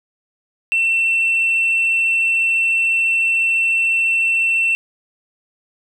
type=tone with tanh clipping; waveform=triangle; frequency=2693 Hz; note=E7; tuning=36 cents sharp; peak=-14 dBFS; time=0.72-4.75 s; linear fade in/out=0 ms; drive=5 dB; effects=none